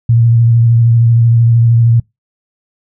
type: tone with vibrato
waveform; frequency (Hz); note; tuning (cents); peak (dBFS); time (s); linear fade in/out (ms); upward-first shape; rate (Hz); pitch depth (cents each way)
sine; 116.54; A#2; 0; -5; 0.09-2; 5; sine; 13; 27
effects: noise-tail reverb RT60 0.2 s tail -26 dB re dry

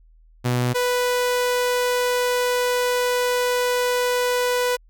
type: tone pair in turn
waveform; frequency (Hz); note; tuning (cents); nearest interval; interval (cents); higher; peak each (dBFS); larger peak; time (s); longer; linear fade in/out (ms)
sawtooth; 123.47 / 493.9; B2 / B4; 0 / 0; 2 octaves; 2400; second; -15; neither; 0.44-0.74 / 0.74-4.77; second; 20
effects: added 40 Hz sine -49 dBFS peak until 4.89 s

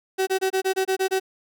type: tone bursts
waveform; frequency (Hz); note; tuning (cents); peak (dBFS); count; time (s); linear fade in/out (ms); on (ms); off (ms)
35% pulse; 380; F#4; +46; -18; 9; 0.18-1.199; 20; 91; 25
effects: none

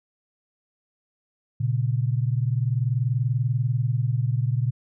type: tone pair together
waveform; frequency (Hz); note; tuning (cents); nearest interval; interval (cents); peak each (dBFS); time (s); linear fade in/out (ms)
sine; 118.17 / 138.59; A#2 / C#3; +24 / 0; minor third; 276; -22 / -25; 1.6-4.71; 10
effects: none

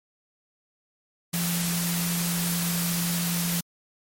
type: tone in noise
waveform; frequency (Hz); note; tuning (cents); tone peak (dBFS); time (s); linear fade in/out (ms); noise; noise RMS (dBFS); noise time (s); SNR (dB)
sine; 172.2; F3; -24; -26; 1.33-3.61; 10; white; -29; 1.33-3.61; 0
effects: MP3 64 kbps

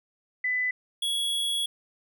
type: tone pair in turn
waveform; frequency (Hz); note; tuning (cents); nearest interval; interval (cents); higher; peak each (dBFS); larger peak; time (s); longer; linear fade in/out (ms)
sine / square; 2000 / 3348; B6 / G#7; +21 / +13; major sixth; 892; second; -24 / -26; first; 0.44-0.71 / 1.02-1.66; second; 5
effects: none

